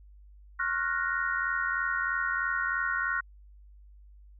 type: chord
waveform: sine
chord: Gb major seventh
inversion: second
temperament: equal with one note detuned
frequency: 1087.8 / 1396.9 / 1480 / 1864.7 Hz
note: Db6 / F6 / Gb6 / Bb6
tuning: -33 / 0 / 0 / 0 cents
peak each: -35 / -32 / -31 / -33 dBFS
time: 0.59-3.21 s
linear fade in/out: 10 ms
effects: added 50 Hz sine -50 dBFS peak until 4.39 s